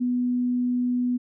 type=tone; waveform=sine; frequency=246.9 Hz; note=B3; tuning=in tune; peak=-21 dBFS; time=0-1.18 s; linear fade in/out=20 ms; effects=none